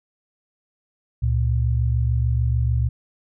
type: tone pair together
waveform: sine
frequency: 69.93 / 116.7 Hz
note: C#2 / A#2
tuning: +16 / +2 cents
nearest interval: major sixth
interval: 886 cents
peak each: -20 dBFS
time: 1.22-2.89 s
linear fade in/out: 10 ms
effects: none